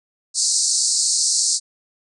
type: band-pass noise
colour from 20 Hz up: white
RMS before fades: -19 dBFS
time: 0.34-1.6 s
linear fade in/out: 50 ms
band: 4200 to 9000 Hz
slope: 96 dB/octave
effects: none